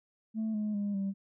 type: tone with pitch steps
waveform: sine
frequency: 220 / 211.6 / 203.6 / 195.88 Hz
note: A3 / G#3 / G#3 / G3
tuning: 0 / +33 / -34 / -1 cents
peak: -28 dBFS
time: 0.34-1.14 s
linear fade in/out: 50 ms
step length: 200 ms
effects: tanh soft clip ceiling -28 dBFS